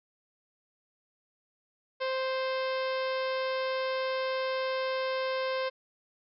harmonic tone, 523.3 Hz, C5, in tune, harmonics 1 / 2 / 3 / 4 / 5 / 6 / 7 / 8 / 9 / 10, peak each -30 / -36 / -40 / -42 / -44 / -46 / -47 / -48 / -49 / -50 dBFS, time 2-5.7 s, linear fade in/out 20 ms, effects none

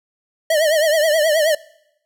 square tone with vibrato, 622.3 Hz, D#5, in tune, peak -14 dBFS, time 0.5-1.55 s, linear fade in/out 5 ms, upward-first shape triangle, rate 9.4 Hz, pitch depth 120 cents each way, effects noise-tail reverb RT60 0.8 s tail -22 dB re dry

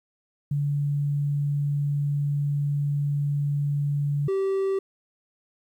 sine / triangle tone pair in turn, 143.9 / 387.5 Hz, D3 / G4, -35 / -20 cents, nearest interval octave + perfect fourth, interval 1715 cents, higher second, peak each -22 / -20 dBFS, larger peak second, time 0.51-4.28 / 4.28-4.79 s, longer first, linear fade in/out 5 ms, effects 10-bit

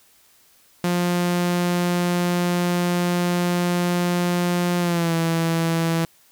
sawtooth tone with pitch glide, 176.1 to 165.26 Hz, F3 to E3, +15 to +5 cents, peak -15 dBFS, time 0.84-6.05 s, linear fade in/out 2 ms, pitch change -110 cents, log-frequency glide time 4.79-5.14 s, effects white hiss -56 dBFS RMS until 6.31 s

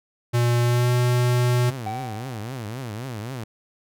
square tone with pitch glide, 120 to 122.95 Hz, B2 to B2, -49 to -7 cents, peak -18 dBFS, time 0.33-1.71 s, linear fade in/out 20 ms, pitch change +42 cents, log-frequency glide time 0.62-0.9 s
sawtooth tone with vibrato, 117.8 Hz, A#2, 19 cents sharp, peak -26 dBFS, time 1.68-3.44 s, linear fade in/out 5 ms, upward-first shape triangle, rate 3.8 Hz, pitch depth 280 cents each way
triangle tone with exponential decay, 765 Hz, G5, 42 cents flat, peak -24 dBFS, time 1.86-2.88 s, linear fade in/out 5 ms, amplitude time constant 220 ms
effects none

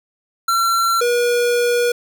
square tone pair in turn, 1358 / 481.5 Hz, F6 / B4, -49 / -44 cents, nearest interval octave + tritone, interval 1795 cents, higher first, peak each -15 dBFS, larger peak neither, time 0.48-1.01 / 1.01-1.92 s, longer second, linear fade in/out 5 ms, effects none

